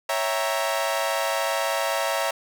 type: chord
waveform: sawtooth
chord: C# diminished seventh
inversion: none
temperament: equal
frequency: 554.4 / 659.3 / 784 / 932.3 Hz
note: C#5 / E5 / G5 / Bb5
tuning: 0 / 0 / 0 / 0 cents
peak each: -24 / -23 / -29 / -25 dBFS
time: 0.09-2.31 s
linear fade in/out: 5 ms
effects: none